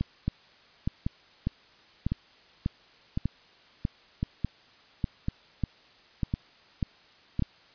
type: two click trains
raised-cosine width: 5 ms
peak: -14 / -15 dBFS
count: 13 / 8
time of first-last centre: 0.28-7.423 / 0.01-7.394 s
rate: 1.68 / 0.948 Hz
effects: white hiss -57 dBFS RMS until 7.74 s + resampled to 11025 Hz